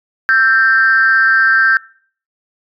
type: tone with amplitude modulation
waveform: sine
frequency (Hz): 1571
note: G6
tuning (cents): +3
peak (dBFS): -3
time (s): 0.29-1.77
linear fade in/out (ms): 0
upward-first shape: sine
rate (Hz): 239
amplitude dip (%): 85
effects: noise-tail reverb RT60 0.5 s tail -22 dB re dry + tanh soft clip ceiling -1 dBFS